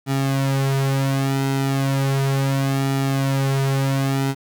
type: tone with flanger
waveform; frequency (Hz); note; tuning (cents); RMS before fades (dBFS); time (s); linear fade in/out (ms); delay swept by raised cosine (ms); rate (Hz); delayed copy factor
sawtooth; 136.2; C#3; -30; -20; 0.06-4.35; 50; 1.9 to 5.6; 0.35; -0.75
effects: 9-bit

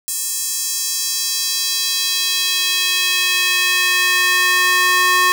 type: tone with high-pass filter sweep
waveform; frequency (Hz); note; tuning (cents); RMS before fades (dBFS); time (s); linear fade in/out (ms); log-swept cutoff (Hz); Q
square; 363.7; F#4; -30; -17; 0.08-5.32; 0; 7900 to 1300; 1.6
effects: none

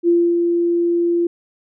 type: tone with ADSR envelope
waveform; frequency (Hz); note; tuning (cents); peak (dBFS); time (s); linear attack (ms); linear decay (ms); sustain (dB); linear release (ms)
sine; 343.5; F4; -29; -10; 0.03-1.27; 50; 270; -4; 4
effects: none

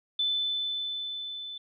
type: tone with level ramp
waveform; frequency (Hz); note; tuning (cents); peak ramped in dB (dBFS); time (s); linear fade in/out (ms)
sine; 3514; A7; -3; -24 to -37; 0.19-1.58; 5
effects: none

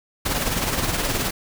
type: noise with tremolo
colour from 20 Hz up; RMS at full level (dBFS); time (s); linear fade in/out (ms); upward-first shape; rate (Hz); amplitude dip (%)
pink; -21; 0.25-1.31; 10; triangle; 19; 55
effects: none

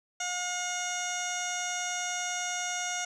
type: tone with low-pass filter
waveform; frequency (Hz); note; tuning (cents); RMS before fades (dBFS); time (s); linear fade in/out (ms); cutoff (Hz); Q
15% pulse; 718; F5; +48; -33; 0.2-3.05; 5; 6100; 6.8
effects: none

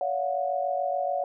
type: tone cluster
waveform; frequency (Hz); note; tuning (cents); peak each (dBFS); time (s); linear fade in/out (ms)
sine; 567 / 681 / 728; C#5 / F5 / F#5; +39 / -44 / -28; -29 / -32 / -28; 0.01-1.24; 2
effects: none

